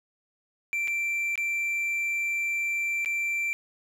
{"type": "tone with dropouts", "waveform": "triangle", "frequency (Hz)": 2349, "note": "D7", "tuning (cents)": 0, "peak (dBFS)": -24, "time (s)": [0.73, 3.53], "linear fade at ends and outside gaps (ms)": 0, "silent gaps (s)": [[0.875, 0.88], [1.356, 1.377], [3.048, 3.059]], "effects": []}